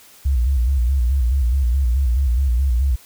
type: tone with vibrato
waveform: sine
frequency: 63.8 Hz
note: C2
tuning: 43 cents flat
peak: -14 dBFS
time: 0.25-2.96 s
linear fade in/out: 10 ms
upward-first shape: square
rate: 4.7 Hz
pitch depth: 120 cents each way
effects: white hiss -47 dBFS RMS until 3.05 s